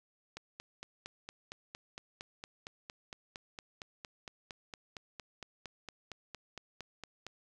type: click train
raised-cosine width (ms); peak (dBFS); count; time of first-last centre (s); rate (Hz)
0.2; -26; 31; 0.37-7.267; 4.35
effects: none

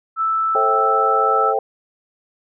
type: tone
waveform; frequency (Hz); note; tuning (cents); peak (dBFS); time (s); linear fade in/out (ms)
sine; 1318.5; E6; 0; -16; 0.16-1.54; 50
type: chord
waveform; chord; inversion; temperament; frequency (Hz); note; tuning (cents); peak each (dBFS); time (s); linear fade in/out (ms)
sine; A minor seventh; none; equal with one note detuned; 440 / 535.8 / 659.3 / 784; A4 / C5 / E5 / G5; 0 / +41 / 0 / 0; -21 / -23 / -26 / -20; 0.55-1.59; 2
effects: none

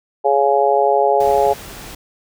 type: harmonic tone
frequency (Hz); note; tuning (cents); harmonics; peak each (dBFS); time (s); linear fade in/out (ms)
139.4; C#3; +10; 3 / 4 / 5 / 6; -17 / -17 / -17 / -17; 0.24-1.54; 20
type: noise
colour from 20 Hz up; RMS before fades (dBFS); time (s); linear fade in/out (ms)
pink; -34; 1.2-1.95; 5
effects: none

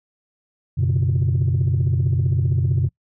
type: chord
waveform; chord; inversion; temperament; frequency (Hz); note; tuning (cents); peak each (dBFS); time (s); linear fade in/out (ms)
sine; F# suspended fourth; none; just; 92.5 / 123.33 / 138.75; F#2 / B2 / C#3; 0 / -2 / +2; -19; 0.77-2.89; 20
effects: noise-tail reverb RT60 0.1 s tail -21 dB re dry + tanh soft clip ceiling -12 dBFS

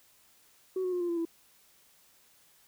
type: tone with pitch steps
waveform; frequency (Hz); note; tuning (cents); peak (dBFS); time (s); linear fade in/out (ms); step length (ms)
sine; 374.4 / 365.6 / 357.1 / 348.7 / 340.6 / 332.6; F#4 / F#4 / F4 / F4 / F4 / E4; +20 / -21 / +39 / -3 / -43 / +16; -27; 0.76-1.252; 5; 82
effects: tanh soft clip ceiling -26 dBFS + white hiss -63 dBFS RMS until 2.67 s

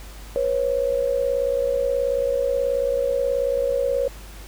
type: tone pair together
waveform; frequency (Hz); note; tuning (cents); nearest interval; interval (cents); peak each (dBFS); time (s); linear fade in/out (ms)
sine; 488.1 / 546.6; B4 / C#5; -20 / -24; major second; 196; -23 / -21; 0.36-4.08; 0
effects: added 50 Hz sine -38 dBFS peak until 4.47 s + pink hiss -44 dBFS RMS until 4.47 s

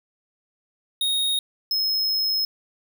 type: tone pair in turn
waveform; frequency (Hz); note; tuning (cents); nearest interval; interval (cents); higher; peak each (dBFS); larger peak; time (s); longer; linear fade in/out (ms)
square; 3734 / 5162; A#7 / E8; +2 / -37; tritone; 561; second; -21; neither; 1.01-1.39 / 1.71-2.45; second; 2
effects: none

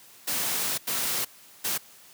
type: noise bursts at uneven times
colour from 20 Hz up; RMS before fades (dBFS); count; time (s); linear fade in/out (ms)
white; -28; 3; 0.27-0.78 / 0.87-1.25 / 1.64-1.78; 10
effects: white hiss -52 dBFS RMS until 2.13 s + high-pass 100 Hz 12 dB/octave

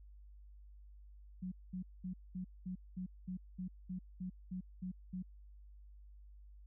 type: tone bursts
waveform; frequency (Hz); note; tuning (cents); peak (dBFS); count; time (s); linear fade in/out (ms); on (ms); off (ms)
sine; 183.6; F#3; -13; -39; 13; 1.42-5.227; 10; 99; 210
effects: added 50 Hz sine -54 dBFS peak until 6.66 s

